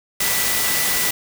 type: tone in noise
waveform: sine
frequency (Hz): 1975.5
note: B6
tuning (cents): 0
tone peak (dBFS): -27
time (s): 0.2-1.11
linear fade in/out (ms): 5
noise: white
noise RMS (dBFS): -20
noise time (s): 0.2-1.11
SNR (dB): -10
effects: none